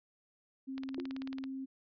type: tone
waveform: sine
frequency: 266.4 Hz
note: C4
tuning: 31 cents sharp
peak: -38 dBFS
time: 0.67-1.66 s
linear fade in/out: 20 ms
type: click train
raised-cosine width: 0.2 ms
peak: -28 dBFS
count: 13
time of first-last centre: 0.78-1.439 s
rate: 18.2 Hz
type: tone with exponential decay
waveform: sine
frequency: 349.2 Hz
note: F4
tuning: in tune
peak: -33 dBFS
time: 0.98-1.12 s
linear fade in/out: 1 ms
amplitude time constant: 29 ms
effects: resampled to 11025 Hz